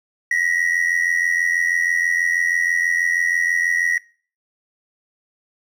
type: ring-modulated tone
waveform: triangle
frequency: 1922 Hz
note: B6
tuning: 48 cents flat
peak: -12 dBFS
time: 0.31-3.98 s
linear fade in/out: 2 ms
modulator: 43.1 Hz
effects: noise-tail reverb RT60 0.4 s tail -21 dB re dry